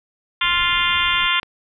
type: harmonic tone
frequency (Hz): 349.2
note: F4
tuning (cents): 0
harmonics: 3 / 4 / 5 / 6 / 7 / 8 / 9 / 10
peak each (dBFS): -23 / -24 / -28 / -23 / -27 / -24 / -24 / -24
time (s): 0.41-1.4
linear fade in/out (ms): 5
type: noise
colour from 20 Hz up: brown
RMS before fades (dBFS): -38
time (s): 0.43-1.27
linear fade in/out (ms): 0
type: click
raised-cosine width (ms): 0.3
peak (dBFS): -20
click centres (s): 1.431
effects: none